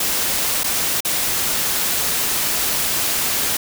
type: noise with dropouts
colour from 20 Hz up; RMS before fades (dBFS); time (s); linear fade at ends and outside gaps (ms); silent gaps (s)
white; -20; 0-3.57; 5; 0.635-0.641 / 1.006-1.048
effects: none